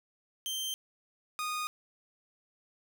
sawtooth tone pair in turn, 3136 / 1234.5 Hz, G7 / D#6, 0 / -14 cents, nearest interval octave + major third, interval 1614 cents, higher first, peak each -30 / -29 dBFS, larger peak second, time 0.46-0.74 / 1.39-1.67 s, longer neither, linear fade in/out 0 ms, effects none

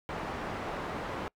white low-pass noise, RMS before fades -37 dBFS, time 0.09-1.28 s, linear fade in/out 0 ms, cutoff 1100 Hz, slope 12 dB/octave, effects noise-tail reverb RT60 0.1 s tail -26 dB re dry

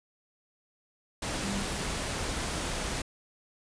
sine tone in noise, 198.2 Hz, G3, 19 cents sharp, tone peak -33 dBFS, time 1.43-1.63 s, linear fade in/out 5 ms, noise pink, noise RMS -33 dBFS, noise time 1.22-3.02 s, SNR -3 dB, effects resampled to 22050 Hz

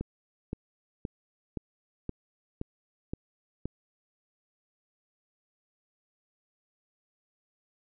click train, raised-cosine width 3 ms, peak -20 dBFS, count 8, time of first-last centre 0.01-3.656 s, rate 1.92 Hz, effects none

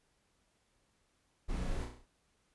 brown noise with echo, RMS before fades -36 dBFS, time 1.48-1.86 s, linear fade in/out 20 ms, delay 33 ms, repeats 6, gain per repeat -4 dB, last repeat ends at 2.058 s, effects pink hiss -75 dBFS RMS until 2.54 s + resampled to 24000 Hz

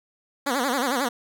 10% pulse tone with vibrato, 260.9 Hz, C4, 5 cents flat, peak -14 dBFS, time 0.46-1.09 s, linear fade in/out 10 ms, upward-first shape sine, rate 11 Hz, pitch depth 170 cents each way, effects none

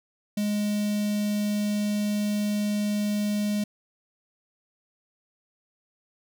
square tone with notch filter, 207.7 Hz, G#3, in tune, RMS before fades -26 dBFS, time 0.37-3.64 s, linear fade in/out 5 ms, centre 1200 Hz, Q 0.54, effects none

